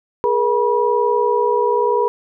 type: tone cluster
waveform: sine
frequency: 418.2 / 478.8 / 970 Hz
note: G#4 / A#4 / B5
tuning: +12 / +46 / -31 cents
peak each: -18 / -18 / -18 dBFS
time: 0.24-2.08 s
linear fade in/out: 0 ms
effects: none